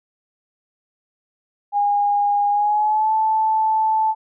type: tone with pitch glide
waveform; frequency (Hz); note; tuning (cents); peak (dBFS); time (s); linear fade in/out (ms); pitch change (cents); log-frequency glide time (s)
sine; 817 to 875.6; G#5 to A5; -29 to -9; -15; 1.72-4.15; 50; +120; 2.5-3.13
effects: none